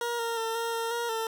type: tone with pitch steps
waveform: 20% pulse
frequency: 473.9 / 462.7 / 451.5 / 462 / 458.3 / 471.5 / 448.6 Hz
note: A#4 / A#4 / A4 / A#4 / A#4 / A#4 / A4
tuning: +28 / -13 / +45 / -16 / -29 / +20 / +34 cents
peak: -24 dBFS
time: 0.01-1.27 s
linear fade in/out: 2 ms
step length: 180 ms
effects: none